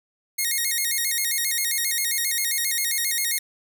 5% pulse tone with vibrato, 2006 Hz, B6, 26 cents sharp, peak -12 dBFS, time 0.38-3.39 s, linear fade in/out 10 ms, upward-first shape square, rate 7.5 Hz, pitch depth 120 cents each way, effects none

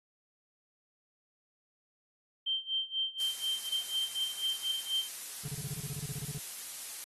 sine tone with tremolo, 3136 Hz, G7, in tune, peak -28 dBFS, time 2.46-5.09 s, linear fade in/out 10 ms, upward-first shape sine, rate 4.1 Hz, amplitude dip 90%
blue noise, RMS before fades -40 dBFS, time 3.2-7.04 s, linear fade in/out 0 ms
triangle tone bursts, 142.3 Hz, C#3, 46 cents sharp, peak -34 dBFS, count 15, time 5.45-6.378 s, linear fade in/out 2 ms, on 32 ms, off 32 ms
effects AAC 32 kbps

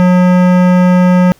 sine tone with hard clipping, 180.8 Hz, F#3, 40 cents flat, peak -7 dBFS, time 0-1.32 s, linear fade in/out 0 ms, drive 17 dB, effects pink hiss -47 dBFS RMS until 1.39 s

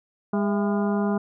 harmonic tone with a mistuned harmonic, 203 Hz, G#3, 39 cents flat, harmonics 1 / 2 / 3 / 4 / 5 / 6 / 7, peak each -22 / -28 / -32 / -34 / -36 / -38 / -39 dBFS, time 0.33-1.18 s, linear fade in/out 5 ms, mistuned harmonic 3, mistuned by +130 cents, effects none

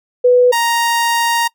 sine / sawtooth tone pair in turn, 494.7 / 933.9 Hz, B4 / A#5, +3 / +3 cents, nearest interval major seventh, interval 1100 cents, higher second, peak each -6 / -9 dBFS, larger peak first, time 0.24-0.52 / 0.52-1.48 s, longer second, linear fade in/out 10 ms, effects noise-tail reverb RT60 0.1 s tail -23 dB re dry

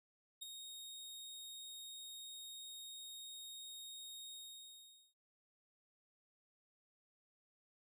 sawtooth tone with ADSR envelope, 3729 Hz, A#7, in tune, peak -40 dBFS, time 0.41-5.14 s, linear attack 15 ms, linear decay 14 ms, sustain -6 dB, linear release 820 ms, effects none

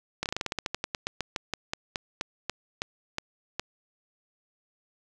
slowing click train, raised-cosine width 0.2 ms, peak -12 dBFS, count 24, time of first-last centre 0.23-3.596 s, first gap 28 ms, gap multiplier 1.13, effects none

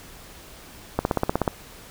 click train, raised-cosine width 1 ms, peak -6 dBFS, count 9, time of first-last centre 0.99-1.478 s, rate 16.4 Hz, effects pink hiss -45 dBFS RMS until 1.9 s

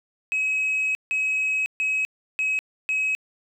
sine tone bursts at uneven times, 2553 Hz, D#7, 44 cents sharp, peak -19 dBFS, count 5, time 0.32-0.95 / 1.11-1.66 / 1.8-2.05 / 2.39-2.59 / 2.89-3.15 s, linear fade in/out 0 ms, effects tanh soft clip ceiling -19 dBFS + 10-bit

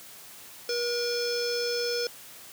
square tone with low-pass filter, 478.6 Hz, A#4, 46 cents sharp, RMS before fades -29 dBFS, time 0.69-2.07 s, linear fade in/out 2 ms, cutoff 5400 Hz, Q 8.2, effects white hiss -47 dBFS RMS until 2.52 s + high-pass 80 Hz 12 dB/octave

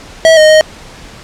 square tone with pitch steps, 647 / 619 / 623 Hz, E5 / D#5 / D#5, -32 / -9 / +2 cents, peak -3 dBFS, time 0.25-0.61 s, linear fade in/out 0 ms, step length 120 ms, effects pink hiss -33 dBFS RMS until 1.23 s + low-pass 7000 Hz 12 dB/octave

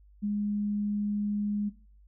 sine tone, 206.6 Hz, G#3, 9 cents flat, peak -27 dBFS, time 0.22-1.7 s, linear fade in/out 20 ms, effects noise-tail reverb RT60 0.4 s tail -18 dB re dry + added 50 Hz sine -54 dBFS peak until 2.07 s

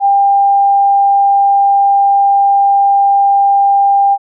sine tone, 797 Hz, G5, 28 cents sharp, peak -6 dBFS, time 0-4.18 s, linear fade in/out 50 ms, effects none

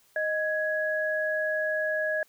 sine tone pair together, 622.3 / 1668.6 Hz, D#5 / G#6, 0 / +8 cents, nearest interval octave + perfect fourth, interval 1708 cents, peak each -28 dBFS, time 0.16-2.23 s, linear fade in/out 2 ms, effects white hiss -63 dBFS RMS until 2.28 s

